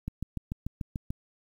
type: click train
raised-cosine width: 5 ms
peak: -20 dBFS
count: 8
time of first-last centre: 0.08-1.105 s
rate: 6.83 Hz
effects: 9-bit